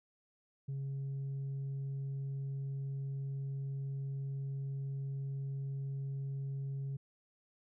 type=tone; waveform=sine; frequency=137 Hz; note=C#3; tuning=20 cents flat; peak=-34 dBFS; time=0.68-6.97 s; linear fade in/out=10 ms; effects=tanh soft clip ceiling -35 dBFS